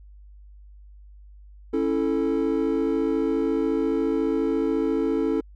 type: chord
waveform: triangle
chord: A major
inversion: first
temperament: equal with one note detuned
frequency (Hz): 275.3 / 329.6 / 440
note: C#4 / E4 / A4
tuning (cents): -12 / 0 / 0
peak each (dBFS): -23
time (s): 1.73-5.41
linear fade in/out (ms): 10
effects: tanh soft clip ceiling -10 dBFS + added 50 Hz sine -44 dBFS peak until 5.55 s